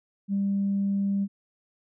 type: tone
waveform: sine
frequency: 198.4 Hz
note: G3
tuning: 21 cents sharp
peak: -22 dBFS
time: 0.28-1.28 s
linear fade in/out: 50 ms
effects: tanh soft clip ceiling -18 dBFS